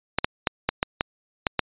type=clicks; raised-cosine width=0.3 ms; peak=-4 dBFS; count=8; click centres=0.186 / 0.245 / 0.472 / 0.69 / 0.829 / 1.009 / 1.468 / 1.593 s; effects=resampled to 8000 Hz